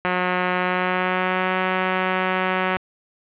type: tone with pitch glide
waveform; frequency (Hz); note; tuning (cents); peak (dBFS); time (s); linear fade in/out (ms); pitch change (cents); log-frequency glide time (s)
5% pulse; 181.3 to 185.86; F#3 to F#3; -35 to +8; -8; 0.05-2.77; 0; +43; 0.55-1.58
effects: resampled to 8000 Hz + 8-bit